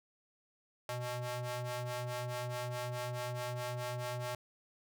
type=ring-modulated tone; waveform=sawtooth; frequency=246.9 Hz; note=B3; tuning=in tune; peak=-30 dBFS; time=0.89-4.35 s; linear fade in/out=2 ms; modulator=368 Hz; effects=none